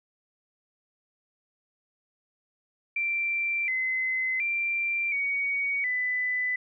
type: tone with pitch steps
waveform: sine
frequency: 2353 / 2045 / 2362 / 2245 / 1998 Hz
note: D7 / C7 / D7 / C#7 / B6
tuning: +3 / -40 / +9 / +21 / +20 cents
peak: -25 dBFS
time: 2.96-6.56 s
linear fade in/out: 5 ms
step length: 720 ms
effects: none